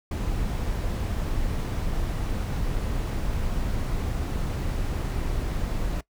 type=noise; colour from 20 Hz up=brown; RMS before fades=-27 dBFS; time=0.11-6.01 s; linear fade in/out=5 ms; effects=noise-tail reverb RT60 0.1 s tail -20 dB re dry